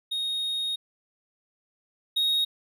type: tone pair in turn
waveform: triangle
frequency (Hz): 3729 / 3753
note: A#7 / A#7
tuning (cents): 0 / +11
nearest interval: unison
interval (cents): 11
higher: second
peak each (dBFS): -25 / -20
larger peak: second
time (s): 0.11-0.76 / 2.16-2.45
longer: first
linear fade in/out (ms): 10
effects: none